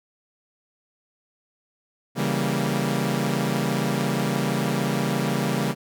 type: chord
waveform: sawtooth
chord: C# diminished seventh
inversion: none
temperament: equal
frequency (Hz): 138.59 / 164.81 / 196 / 233.1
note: C#3 / E3 / G3 / Bb3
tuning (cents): 0 / 0 / 0 / 0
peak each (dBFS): -23 / -25 / -23 / -24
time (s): 2.15-5.75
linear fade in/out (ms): 50
effects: none